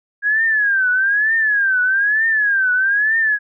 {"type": "tone with vibrato", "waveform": "sine", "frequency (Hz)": 1638, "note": "G#6", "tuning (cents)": -24, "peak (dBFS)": -13, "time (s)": [0.22, 3.39], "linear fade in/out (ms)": 50, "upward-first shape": "triangle", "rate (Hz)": 1.1, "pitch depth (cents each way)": 190, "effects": []}